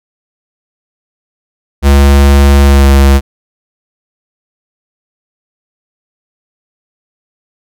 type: tone with pitch glide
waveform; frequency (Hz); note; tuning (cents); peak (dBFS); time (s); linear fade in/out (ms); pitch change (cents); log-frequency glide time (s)
square; 70 to 68.68; C#2 to C#2; +18 to -15; -3; 1.82-3.21; 50; -33; 2.65-2.86
effects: none